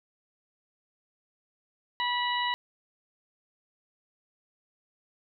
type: harmonic tone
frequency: 976 Hz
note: B5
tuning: 21 cents flat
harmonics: 1 / 2 / 3 / 4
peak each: -29 / -32 / -34 / -35 dBFS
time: 2-2.54 s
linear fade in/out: 0 ms
effects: none